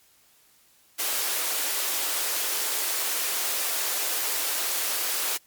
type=high-pass noise; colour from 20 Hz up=white; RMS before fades=-27 dBFS; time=0.98-5.38 s; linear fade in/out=20 ms; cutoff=340 Hz; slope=24 dB/octave; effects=white hiss -60 dBFS RMS until 5.46 s + MP3 96 kbps